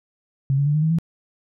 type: tone with pitch steps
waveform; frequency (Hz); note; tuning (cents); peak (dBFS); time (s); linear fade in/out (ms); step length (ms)
sine; 136.2 / 141.57 / 147.16 / 152.97 / 159 / 165.28; C#3 / C#3 / D3 / D#3 / D#3 / E3; -30 / +37 / +4 / -29 / +38 / +5; -16; 0.5-0.986; 0; 81
effects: none